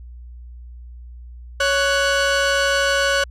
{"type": "tone pair together", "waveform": "sawtooth", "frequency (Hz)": [557, 1482.9], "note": ["C#5", "F#6"], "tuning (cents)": [8, 3], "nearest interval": "octave + perfect fourth", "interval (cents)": 1695, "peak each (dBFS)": -15, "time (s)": [1.6, 3.24], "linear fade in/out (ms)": 5, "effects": ["added 60 Hz sine -35 dBFS peak until 3.3 s", "low-pass 7000 Hz 12 dB/octave"]}